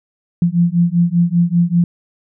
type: beating tone pair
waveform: sine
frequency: 170 / 175.1 Hz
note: F3 / F3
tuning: -46 / +5 cents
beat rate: 5.1 Hz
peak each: -14 dBFS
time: 0.42-1.84 s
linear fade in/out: 2 ms
effects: none